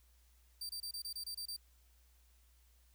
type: tone bursts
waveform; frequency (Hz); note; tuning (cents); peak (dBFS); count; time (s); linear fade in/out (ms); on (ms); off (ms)
sawtooth; 4671; D8; -10; -38; 9; 0.61-1.565; 5; 83; 26
effects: added 60 Hz sine -65 dBFS peak until 2.94 s + white hiss -73 dBFS RMS until 2.94 s